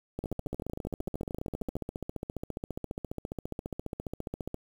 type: two click trains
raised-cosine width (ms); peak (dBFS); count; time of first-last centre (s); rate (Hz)
2; -21 / -22; 65 / 21; 0.19-4.544 / 0.24-1.767; 14.7 / 13.1
effects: 8-bit